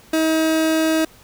30% pulse tone, 318.5 Hz, D#4, 41 cents sharp, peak -13 dBFS, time 0.13-1.05 s, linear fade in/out 5 ms, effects pink hiss -48 dBFS RMS until 1.23 s

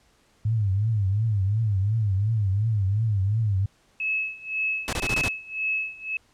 sine tone with vibrato, 103.83 Hz, G#2, in tune, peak -20 dBFS, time 0.45-3.66 s, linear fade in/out 5 ms, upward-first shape triangle, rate 2.8 Hz, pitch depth 190 cents each way
sine tone with tremolo, 2588 Hz, E7, 32 cents flat, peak -22 dBFS, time 4-6.17 s, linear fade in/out 2 ms, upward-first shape sine, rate 1.9 Hz, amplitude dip 90%
pink noise bursts, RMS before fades -27 dBFS, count 6, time 4.88-5.283 s, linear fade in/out 0 ms, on 48 ms, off 23 ms
effects pink hiss -62 dBFS RMS until 6.33 s + low-pass 9000 Hz 12 dB/octave

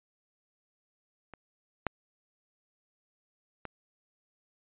clicks, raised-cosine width 0.5 ms, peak -30 / -13 / -23 dBFS, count 3, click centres 1.337 / 1.867 / 3.653 s, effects resampled to 8000 Hz

